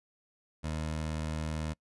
20% pulse tone, 78.1 Hz, D#2, 7 cents sharp, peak -28 dBFS, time 0.63-1.74 s, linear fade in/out 20 ms, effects noise-tail reverb RT60 0.1 s tail -26 dB re dry + resampled to 24000 Hz

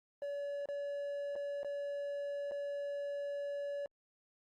triangle tone with dropouts, 570 Hz, C#5, 48 cents sharp, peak -35 dBFS, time 0.22-3.86 s, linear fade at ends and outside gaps 1 ms, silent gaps 0.657-0.687 / 1.355-1.361 / 1.632-1.646 / 2.512-2.518 s, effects Opus 32 kbps

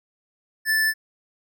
square tone, 1756 Hz, A6, 4 cents flat, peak -19 dBFS, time 0.65-0.94 s, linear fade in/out 50 ms, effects none

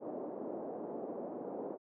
pink band-pass noise, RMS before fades -42 dBFS, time 0-1.78 s, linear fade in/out 50 ms, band 260 to 690 Hz, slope 24 dB/octave, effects none

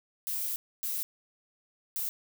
violet noise bursts at uneven times, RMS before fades -33 dBFS, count 3, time 0.27-0.56 / 0.83-1.03 / 1.96-2.09 s, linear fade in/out 0 ms, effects none

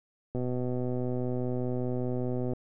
click train, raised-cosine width 2 ms, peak -20 dBFS, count 274, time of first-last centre 0.35-2.534 s, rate 125 Hz, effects none

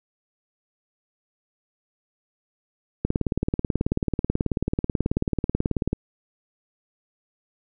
click train, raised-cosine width 3 ms, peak -9 dBFS, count 54, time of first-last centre 3.05-5.93 s, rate 18.4 Hz, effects none

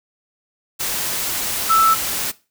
sine tone in noise, 1318.5 Hz, E6, in tune, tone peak -11 dBFS, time 1.69-1.95 s, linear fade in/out 20 ms, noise white, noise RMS -23 dBFS, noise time 0.79-2.32 s, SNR +9 dB, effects noise-tail reverb RT60 0.3 s tail -19 dB re dry

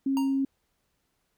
sine tone, 271 Hz, C#4, 39 cents flat, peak -23 dBFS, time 0.06-0.45 s, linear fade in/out 5 ms
square tone with exponential decay, 932.3 Hz, A#5, in tune, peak -30 dBFS, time 0.17-0.42 s, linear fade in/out 0 ms, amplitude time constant 54 ms
effects pink hiss -75 dBFS RMS until 1.37 s

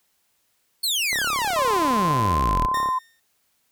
sawtooth exponential sweep, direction down, 4500 to 33.92 Hz, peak -18 dBFS, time 0.83-2.67 s, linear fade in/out 10 ms
click train, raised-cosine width 1 ms, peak -20 dBFS, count 62, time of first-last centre 1.13-2.888 s, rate 34.7 Hz
sine tone with vibrato, 1033 Hz, C6, 22 cents flat, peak -20 dBFS, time 1.56-2.99 s, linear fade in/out 10 ms, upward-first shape triangle, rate 2.6 Hz, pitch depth 21 cents each way
sawtooth tone with exponential decay, 1830 Hz, A#6, 32 cents flat, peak -23 dBFS, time 2.74-3.2 s, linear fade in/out 5 ms, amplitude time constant 100 ms
effects white hiss -68 dBFS RMS until 3.71 s

